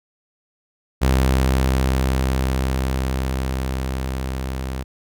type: tone with level ramp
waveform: sawtooth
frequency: 65.41 Hz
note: C2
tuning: in tune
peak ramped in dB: -10 to -21 dBFS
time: 1.01-4.84 s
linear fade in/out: 20 ms
effects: none